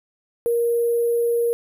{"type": "tone with sample-and-hold", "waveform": "sine", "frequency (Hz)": 470.9, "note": "A#4", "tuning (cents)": 18, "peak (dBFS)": -17, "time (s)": [0.46, 1.53], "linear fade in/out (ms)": 0, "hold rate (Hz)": 11025, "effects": []}